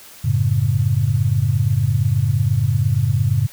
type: chord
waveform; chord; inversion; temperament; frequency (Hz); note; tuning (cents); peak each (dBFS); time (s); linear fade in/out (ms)
sine; F# minor; none; equal; 92.5 / 110 / 138.59; F#2 / A2 / C#3; 0 / 0 / 0; -21 / -17 / -19; 0.24-3.47; 10
effects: white hiss -42 dBFS RMS until 3.52 s